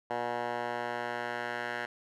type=tone with band-pass filter sweep; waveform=10% pulse; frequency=120 Hz; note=B2; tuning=49 cents flat; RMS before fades=-35 dBFS; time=0.1-1.86 s; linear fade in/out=5 ms; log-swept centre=920 to 1500 Hz; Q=1.9; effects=none